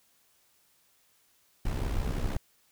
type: noise with amplitude modulation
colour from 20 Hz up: brown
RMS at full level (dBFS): -27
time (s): 1.65-2.37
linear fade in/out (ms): 5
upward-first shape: sine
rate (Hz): 66.1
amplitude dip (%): 65
effects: white hiss -67 dBFS RMS until 2.71 s